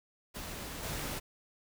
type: noise with level steps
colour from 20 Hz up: pink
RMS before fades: -42 / -38 dBFS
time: 0.34-1.2 s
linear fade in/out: 20 ms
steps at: 0.83 s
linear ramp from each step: 2 ms
effects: none